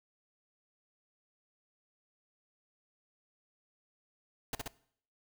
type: noise with echo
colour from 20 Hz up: pink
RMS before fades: -36 dBFS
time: 4.53-4.55 s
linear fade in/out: 2 ms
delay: 64 ms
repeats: 2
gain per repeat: -2 dB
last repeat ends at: 4.678 s
effects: noise-tail reverb RT60 0.6 s tail -20 dB re dry